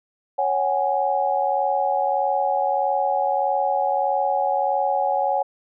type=chord; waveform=sine; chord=C# suspended fourth; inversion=none; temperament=equal with one note detuned; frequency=554.4 / 749 / 830.6 Hz; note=C#5 / F#5 / G#5; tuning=0 / +21 / 0 cents; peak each=-24 / -23 / -22 dBFS; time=0.38-5.43 s; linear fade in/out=10 ms; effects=none